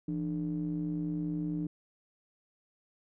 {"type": "ring-modulated tone", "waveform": "triangle", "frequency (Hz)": 65.41, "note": "C2", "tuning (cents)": 0, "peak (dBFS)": -26, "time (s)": [0.08, 1.67], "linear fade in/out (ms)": 5, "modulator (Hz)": 234, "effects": []}